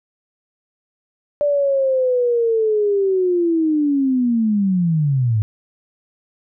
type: linear sweep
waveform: sine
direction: down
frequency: 587.3 to 102.8 Hz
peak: -14 dBFS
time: 1.41-5.42 s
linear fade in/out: 0 ms
effects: none